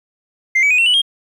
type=tone with pitch steps; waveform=sine; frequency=2093 / 2282 / 2489 / 2714 / 2960 / 3228 Hz; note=C7 / C#7 / D#7 / E7 / F#7 / G#7; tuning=0 / +50 / 0 / +50 / 0 / -50 cents; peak=-8 dBFS; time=0.55-1.018 s; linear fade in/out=10 ms; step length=78 ms; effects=tanh soft clip ceiling -9 dBFS + 8-bit